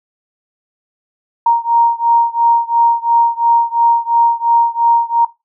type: beating tone pair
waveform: sine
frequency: 932.3 / 935.2 Hz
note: A#5 / A#5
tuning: 0 / +5 cents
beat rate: 2.9 Hz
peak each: -12 / -13 dBFS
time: 1.46-5.25 s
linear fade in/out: 5 ms
effects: noise-tail reverb RT60 0.2 s tail -17 dB re dry

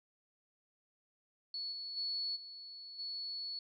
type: tone with level steps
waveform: sine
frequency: 4407 Hz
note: C#8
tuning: 11 cents flat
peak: -38 / -41 / -35 / -47 / -39 dBFS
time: 1.54-3.59 s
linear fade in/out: 2 ms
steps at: 1.71 / 1.96 / 2.35 / 2.98 s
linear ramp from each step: 20 ms
effects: none

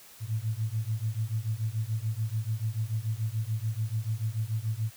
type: beating tone pair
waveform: sine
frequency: 106.9 / 113.8 Hz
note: A2 / A#2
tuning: -49 / -41 cents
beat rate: 6.9 Hz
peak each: -31 dBFS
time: 0.2-4.92 s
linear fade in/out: 50 ms
effects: white hiss -52 dBFS RMS until 4.96 s

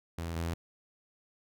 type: tone pair in turn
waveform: sawtooth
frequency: 83.7 / 83.7 Hz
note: E2 / E2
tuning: +27 / +27 cents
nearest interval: unison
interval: 0 cents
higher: neither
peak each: -31 / -28 dBFS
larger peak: second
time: 0.18-0.36 / 0.36-0.54 s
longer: neither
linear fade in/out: 5 ms
effects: none

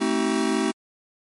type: chord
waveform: square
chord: A diminished seventh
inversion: none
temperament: just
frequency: 220 / 264 / 316.8 / 380.2 Hz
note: A3 / C4 / Eb4 / Gb4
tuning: 0 / +16 / +31 / +47 cents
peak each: -27 dBFS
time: 0-0.72 s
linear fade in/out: 20 ms
effects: MP3 48 kbps

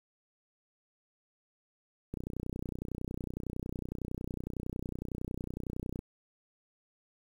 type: click train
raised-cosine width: 3 ms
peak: -24 dBFS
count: 120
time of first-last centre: 2.14-5.991 s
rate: 30.9 Hz
effects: 9-bit

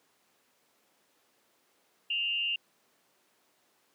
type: tone with frequency modulation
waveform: sine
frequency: 2794 Hz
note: F7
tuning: in tune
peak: -28 dBFS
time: 2.1-2.56 s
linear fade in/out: 5 ms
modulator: 198 Hz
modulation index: 0.48
effects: pink hiss -69 dBFS RMS until 3.94 s + high-pass 300 Hz 12 dB/octave

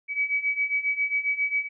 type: beating tone pair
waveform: sine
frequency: 2274 / 2281.4 Hz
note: C#7 / C#7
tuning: +44 / +49 cents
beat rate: 7.4 Hz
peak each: -28 / -25 dBFS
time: 0.08-1.69 s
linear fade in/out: 50 ms
effects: none

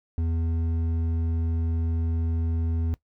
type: tone with hard clipping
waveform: triangle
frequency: 82.4 Hz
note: E2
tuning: in tune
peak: -25 dBFS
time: 0.18-2.94 s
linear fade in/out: 0 ms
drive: 11 dB
effects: noise-tail reverb RT60 0.1 s tail -19 dB re dry

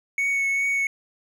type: tone with vibrato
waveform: triangle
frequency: 2217 Hz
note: C#7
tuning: in tune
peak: -19 dBFS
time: 0.18-0.87 s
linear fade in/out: 2 ms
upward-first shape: triangle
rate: 2.5 Hz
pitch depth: 16 cents each way
effects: none

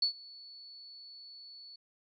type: tone with ADSR envelope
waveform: sine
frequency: 4435 Hz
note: C#8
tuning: in tune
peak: -24 dBFS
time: 0.02-1.76 s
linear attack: 5 ms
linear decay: 99 ms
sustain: -24 dB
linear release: 5 ms
effects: none

